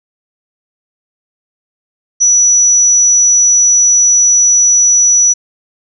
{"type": "tone", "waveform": "sine", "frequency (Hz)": 5900, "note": "F#8", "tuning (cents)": -6, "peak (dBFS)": -5, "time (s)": [2.2, 5.34], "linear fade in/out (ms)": 20, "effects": []}